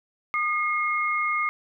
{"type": "tone pair together", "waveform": "sine", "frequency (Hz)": [1220, 2149], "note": ["D#6", "C7"], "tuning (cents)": [-34, 46], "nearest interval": "minor seventh", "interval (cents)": 980, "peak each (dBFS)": -25, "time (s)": [0.34, 1.49], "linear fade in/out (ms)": 0, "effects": []}